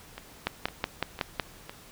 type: two click trains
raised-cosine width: 0.3 ms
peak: -22 / -10 dBFS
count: 4 / 6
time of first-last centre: 0.18-1.695 / 0.47-1.398 s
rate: 1.98 / 5.39 Hz
effects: pink hiss -51 dBFS RMS until 1.91 s